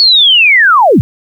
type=linear sweep; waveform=sine; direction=down; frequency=4464 to 77.1 Hz; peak=-3 dBFS; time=0-1.01 s; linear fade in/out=0 ms; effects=7-bit